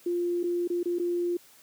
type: tone with dropouts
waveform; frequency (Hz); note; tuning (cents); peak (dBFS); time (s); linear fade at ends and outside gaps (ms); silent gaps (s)
sine; 349.2; F4; 0; -25; 0.06-1.37; 5; 0.431-0.438 / 0.676-0.7 / 0.831-0.856 / 0.986-0.996
effects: white hiss -56 dBFS RMS until 1.62 s + high-pass 100 Hz 12 dB/octave